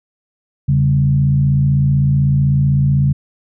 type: tone with frequency modulation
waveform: sine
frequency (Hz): 138.59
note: C#3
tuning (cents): 0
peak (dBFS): -10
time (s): 0.68-3.13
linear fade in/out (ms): 10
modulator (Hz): 55.9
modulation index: 0.65
effects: none

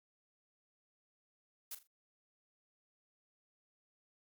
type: noise with echo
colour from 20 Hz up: blue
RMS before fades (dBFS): -43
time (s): 1.71-1.75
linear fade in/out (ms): 5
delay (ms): 41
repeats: 3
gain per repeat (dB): -11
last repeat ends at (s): 1.873
effects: Opus 48 kbps

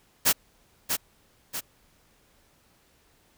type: noise with echo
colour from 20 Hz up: white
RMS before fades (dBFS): -20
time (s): 0.25-0.33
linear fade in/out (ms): 20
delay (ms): 640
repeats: 2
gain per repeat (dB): -6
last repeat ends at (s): 1.61
effects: pink hiss -63 dBFS RMS until 3.37 s

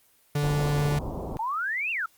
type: tone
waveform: 45% pulse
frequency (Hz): 146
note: D3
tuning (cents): -10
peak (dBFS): -23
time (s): 0.35-0.99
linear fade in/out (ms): 5
type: low-pass noise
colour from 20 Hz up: pink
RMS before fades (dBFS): -33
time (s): 0.43-1.37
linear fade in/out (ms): 0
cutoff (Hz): 990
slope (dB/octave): 48
type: exponential two-way sweep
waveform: sine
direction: up then down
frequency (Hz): 850 to 2800 to 1275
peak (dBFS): -26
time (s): 1.39-2.06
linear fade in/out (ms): 5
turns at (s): 1.91
effects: white hiss -62 dBFS RMS until 2.17 s + Opus 24 kbps

